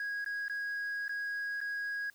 sine tone with dropouts, 1649 Hz, G#6, 13 cents flat, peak -31 dBFS, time 0-2.1 s, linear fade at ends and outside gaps 2 ms, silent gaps 0.245-0.261 / 0.482-0.497 / 1.081-1.093 / 1.605-1.613 s, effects tanh soft clip ceiling -33 dBFS + white hiss -65 dBFS RMS until 2.14 s

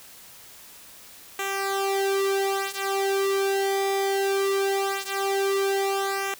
sawtooth tone with flanger, 392 Hz, G4, in tune, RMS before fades -25 dBFS, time 1.39-6.34 s, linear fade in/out 2 ms, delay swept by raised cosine 0.21 to 4.41 ms, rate 0.2 Hz, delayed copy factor -0.9, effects white hiss -47 dBFS RMS until 6.39 s

